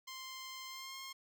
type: tone with pitch glide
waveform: 10% pulse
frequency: 1048 to 1069.4 Hz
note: C6 to C6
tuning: +2 to +37 cents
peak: -37 dBFS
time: 0.07-1.13 s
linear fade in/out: 10 ms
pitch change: +35 cents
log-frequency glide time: 0.68-0.96 s
effects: none